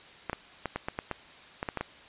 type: clicks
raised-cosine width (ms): 0.5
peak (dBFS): -16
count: 11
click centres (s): 0.297 / 0.331 / 0.657 / 0.76 / 0.885 / 0.989 / 1.113 / 1.629 / 1.688 / 1.773 / 1.81
effects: white hiss -51 dBFS RMS until 2.08 s + resampled to 8000 Hz